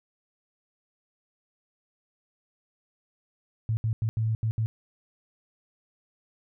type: tone bursts at uneven times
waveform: sine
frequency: 111.1 Hz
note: A2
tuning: 17 cents sharp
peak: -23 dBFS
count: 6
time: 3.69-3.77 / 3.84-3.93 / 4.02-4.09 / 4.17-4.35 / 4.43-4.51 / 4.58-4.66 s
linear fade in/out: 0 ms
effects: none